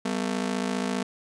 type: ring-modulated tone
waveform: sawtooth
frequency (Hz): 222.7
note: A3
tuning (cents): +21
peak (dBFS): -19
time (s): 0.05-1.03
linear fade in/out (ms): 5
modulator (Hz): 27.5
effects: resampled to 22050 Hz